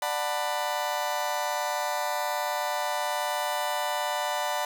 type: chord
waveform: 35% pulse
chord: B minor seventh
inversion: first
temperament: just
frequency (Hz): 592.7 / 740.8 / 889 / 987.8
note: D5 / F#5 / A5 / B5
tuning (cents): +16 / +2 / +18 / 0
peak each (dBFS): -31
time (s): 0.02-4.65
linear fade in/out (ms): 2
effects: none